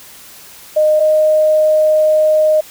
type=tone pair in turn; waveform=sine; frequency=614 / 618.3 Hz; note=D#5 / D#5; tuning=-23 / -11 cents; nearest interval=unison; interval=12 cents; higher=second; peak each=-8 dBFS; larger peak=neither; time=0.76-1 / 1-2.61 s; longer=second; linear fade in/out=10 ms; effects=white hiss -38 dBFS RMS until 2.7 s